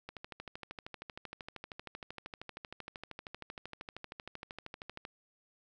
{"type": "click train", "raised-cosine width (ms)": 0.3, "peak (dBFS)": -27, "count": 65, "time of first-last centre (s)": [0.09, 5.051], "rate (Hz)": 12.9, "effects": []}